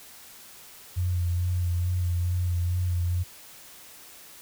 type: tone with vibrato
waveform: sine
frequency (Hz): 88.5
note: F2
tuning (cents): +23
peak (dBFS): -23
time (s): 0.96-3.24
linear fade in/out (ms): 20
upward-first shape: sine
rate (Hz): 2.3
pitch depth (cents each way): 31
effects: white hiss -48 dBFS RMS until 4.41 s